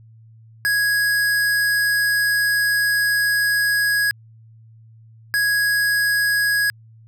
square tone pair in turn, 1661.2 / 1661.2 Hz, G#6 / G#6, 0 / 0 cents, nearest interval unison, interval 0 cents, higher neither, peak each -17 dBFS, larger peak neither, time 0.65-4.11 / 5.34-6.7 s, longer first, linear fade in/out 0 ms, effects added 112 Hz sine -44 dBFS peak until 7.07 s

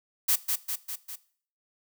blue noise with echo, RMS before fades -23 dBFS, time 0.28-0.36 s, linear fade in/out 10 ms, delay 200 ms, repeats 4, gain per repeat -4 dB, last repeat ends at 1.16 s, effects noise-tail reverb RT60 0.5 s tail -18 dB re dry

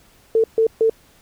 sine tone bursts, 447.8 Hz, A4, 30 cents sharp, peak -12 dBFS, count 3, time 0.35-0.897 s, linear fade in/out 2 ms, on 89 ms, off 140 ms, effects pink hiss -53 dBFS RMS until 1.21 s

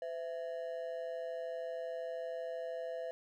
triangle ring-modulated tone, 586 Hz, D5, 4 cents flat, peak -33 dBFS, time 0.02-3.11 s, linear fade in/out 0 ms, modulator 76.4 Hz, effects none

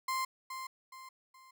35% pulse tone with echo, 1046.5 Hz, C6, in tune, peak -30 dBFS, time 0.08-0.25 s, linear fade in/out 5 ms, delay 420 ms, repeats 3, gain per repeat -8 dB, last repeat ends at 1.51 s, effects none

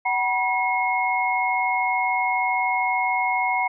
sine tone cluster, 753 / 966 / 2162 Hz, F#5 / B5 / C#7, +30 / -39 / -44 cents, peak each -24 dBFS, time 0.05-3.68 s, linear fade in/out 10 ms, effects none

